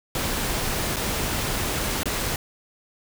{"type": "noise with dropouts", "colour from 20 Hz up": "pink", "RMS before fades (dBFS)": -26, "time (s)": [0.15, 2.36], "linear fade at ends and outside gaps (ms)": 2, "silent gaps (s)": [[0.961, 0.966], [2.033, 2.056]], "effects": []}